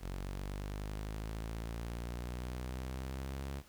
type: linear sweep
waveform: sawtooth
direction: up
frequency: 45.62 to 69.3 Hz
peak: -35 dBFS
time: 0-3.63 s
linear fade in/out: 50 ms
effects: pink hiss -62 dBFS RMS until 3.68 s